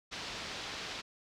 white low-pass noise, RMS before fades -42 dBFS, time 0.11-1.02 s, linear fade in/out 20 ms, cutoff 5000 Hz, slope 24 dB/octave, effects none

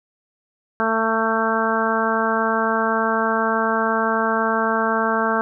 harmonic tone, 223.5 Hz, A3, 27 cents sharp, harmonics 1 / 2 / 3 / 4 / 5 / 6 / 7, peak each -25 / -25 / -25 / -25 / -25 / -25 / -25 dBFS, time 0.8-5.41 s, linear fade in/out 0 ms, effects none

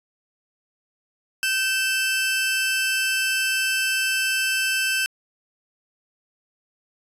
sawtooth tone pair together, 1545.9 / 2637 Hz, G6 / E7, -25 / 0 cents, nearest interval major sixth, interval 925 cents, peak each -20 dBFS, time 1.43-5.06 s, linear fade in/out 0 ms, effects resampled to 32000 Hz

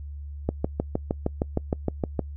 click train, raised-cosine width 2 ms, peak -10 dBFS, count 12, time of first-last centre 0.49-2.193 s, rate 6.46 Hz, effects noise-tail reverb RT60 0.1 s tail -26 dB re dry + added 72 Hz sine -34 dBFS peak until 2.36 s

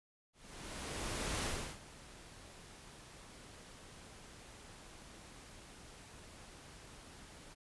pink noise with ADSR envelope, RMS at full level -37 dBFS, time 0.33-7.55 s, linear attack 1100 ms, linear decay 350 ms, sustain -18 dB, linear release 23 ms, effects resampled to 24000 Hz

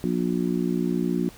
harmonic tone, 59.7 Hz, A#1, 42 cents sharp, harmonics 3 / 4 / 5 / 6, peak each -26 / -27 / -28 / -29 dBFS, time 0.04-1.29 s, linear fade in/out 0 ms, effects pink hiss -48 dBFS RMS until 1.37 s

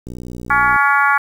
click train, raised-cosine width 3 ms, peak -18 dBFS, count 43, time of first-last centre 0.07-0.761 s, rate 60.8 Hz
harmonic tone, 282.2 Hz, C#4, 31 cents sharp, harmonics 3 / 4 / 5 / 6 / 7 / 8, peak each -18 / -16 / -15 / -19 / -24 / -25 dBFS, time 0.5-1.18 s, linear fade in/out 5 ms
effects 7-bit

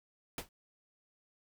pink noise with exponential decay, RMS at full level -34 dBFS, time 0.38-0.49 s, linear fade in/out 2 ms, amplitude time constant 23 ms, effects none

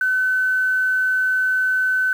sine tone with quantisation, 1516 Hz, F#6, 42 cents sharp, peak -16 dBFS, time 0.01-2.13 s, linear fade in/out 2 ms, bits 7, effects none

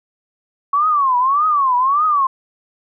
sine tone with vibrato, 1108.7 Hz, C#6, in tune, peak -12 dBFS, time 0.73-2.27 s, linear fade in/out 5 ms, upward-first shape triangle, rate 1.7 Hz, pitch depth 240 cents each way, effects none

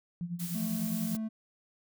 sine tone with tremolo, 173.1 Hz, F3, 15 cents flat, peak -31 dBFS, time 0.21-1.15 s, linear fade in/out 0 ms, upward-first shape sine, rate 10 Hz, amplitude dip 75%
blue noise, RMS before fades -41 dBFS, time 0.39-1.17 s, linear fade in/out 10 ms
triangle tone, 220 Hz, A3, in tune, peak -30 dBFS, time 0.54-1.29 s, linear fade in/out 20 ms
effects none

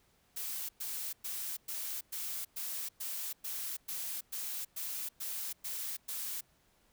blue noise bursts, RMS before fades -39 dBFS, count 14, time 0.36-6.41 s, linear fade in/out 10 ms, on 330 ms, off 110 ms, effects pink hiss -70 dBFS RMS until 6.92 s

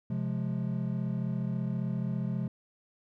triangle chord, F minor, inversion second, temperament just, 130.96 / 174.61 / 209.5 Hz, C3 / F3 / Ab3, +2 / 0 / +15 cents, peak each -31 / -32 / -33 dBFS, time 0.1-2.48 s, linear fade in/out 5 ms, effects none

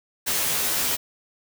white noise with comb filter, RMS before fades -24 dBFS, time 0.26-0.97 s, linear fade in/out 20 ms, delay 12 ms, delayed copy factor +0.75, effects none

